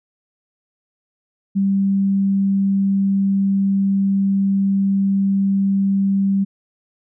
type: tone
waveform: sine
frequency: 196 Hz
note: G3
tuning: in tune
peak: -14 dBFS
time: 1.55-6.45 s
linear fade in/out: 20 ms
effects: none